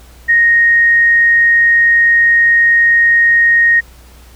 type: tone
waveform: sine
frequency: 1864.7 Hz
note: A#6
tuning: in tune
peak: -6 dBFS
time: 0.28-3.81 s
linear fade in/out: 20 ms
effects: added 60 Hz sine -38 dBFS peak until 4.35 s + pink hiss -44 dBFS RMS until 4.35 s